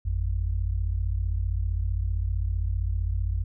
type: tone pair together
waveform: sine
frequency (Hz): 51.91 / 87.31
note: G#1 / F2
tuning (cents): 0 / 0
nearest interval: major sixth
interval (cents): 900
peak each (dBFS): -26 / -27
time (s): 0.05-3.44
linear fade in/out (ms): 10
effects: none